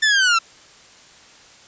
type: linear sweep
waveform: sawtooth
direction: down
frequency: 1787 to 1318.5 Hz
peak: -10 dBFS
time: 0.02-0.39 s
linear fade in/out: 10 ms
effects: white hiss -47 dBFS RMS until 1.67 s + resampled to 16000 Hz